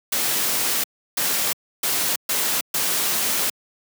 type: noise bursts at uneven times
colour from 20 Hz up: white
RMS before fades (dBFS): -22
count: 5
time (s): 0.12-0.84 / 1.17-1.53 / 1.83-2.16 / 2.29-2.61 / 2.74-3.5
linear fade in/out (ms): 5
effects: high-pass 150 Hz 12 dB/octave